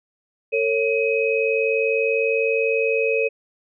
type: tone cluster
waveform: sine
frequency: 449.9 / 550 / 2531 Hz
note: A4 / C#5 / D#7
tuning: +39 / -14 / +29 cents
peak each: -20 / -24 / -23 dBFS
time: 0.52-3.29 s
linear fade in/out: 20 ms
effects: none